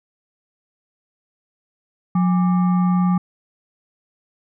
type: tone with frequency modulation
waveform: sine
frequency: 180.2 Hz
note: F#3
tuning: 45 cents flat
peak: -14 dBFS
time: 2.15-3.18 s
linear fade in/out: 5 ms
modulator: 999 Hz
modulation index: 0.38
effects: none